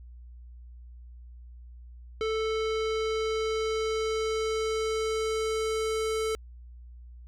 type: tone with low-pass filter sweep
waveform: square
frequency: 440 Hz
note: A4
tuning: in tune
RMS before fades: -29 dBFS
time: 2.21-6.35 s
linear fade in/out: 0 ms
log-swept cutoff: 3900 to 9700 Hz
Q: 1.1
effects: added 60 Hz sine -44 dBFS peak until 7.27 s